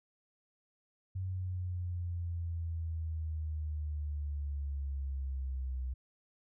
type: exponential sweep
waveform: sine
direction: down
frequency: 94 to 63.5 Hz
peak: -34 dBFS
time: 1.15-5.94 s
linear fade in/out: 10 ms
effects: none